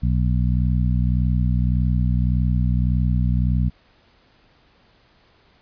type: harmonic tone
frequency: 61.74 Hz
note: B1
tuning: in tune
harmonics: 1 / 2 / 3 / 4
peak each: -19 / -21 / -24 / -32 dBFS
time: 0.02-3.7 s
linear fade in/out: 20 ms
effects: pink hiss -57 dBFS RMS until 5.61 s + resampled to 11025 Hz